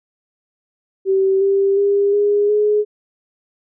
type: tone with pitch steps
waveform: sine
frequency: 385.2 / 393.5 / 402 / 410.7 / 419.6 Hz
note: G4 / G4 / G4 / G#4 / G#4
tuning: -30 / +7 / +44 / -19 / +18 cents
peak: -12 dBFS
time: 1.05-2.85 s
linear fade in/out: 50 ms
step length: 360 ms
effects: none